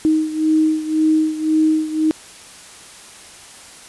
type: beating tone pair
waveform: sine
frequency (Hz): 312.5 / 314.4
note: D#4 / D#4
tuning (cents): +8 / +18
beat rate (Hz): 1.9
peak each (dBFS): -15 / -19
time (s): 0.05-2.11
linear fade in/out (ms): 0
effects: white hiss -40 dBFS RMS until 3.88 s + resampled to 24000 Hz